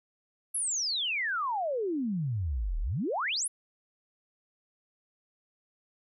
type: exponential two-way sweep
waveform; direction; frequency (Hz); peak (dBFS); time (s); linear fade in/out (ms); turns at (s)
sine; down then up; 11400 to 35.03 to 11400; -28; 0.54-3.48; 10; 2.8
effects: none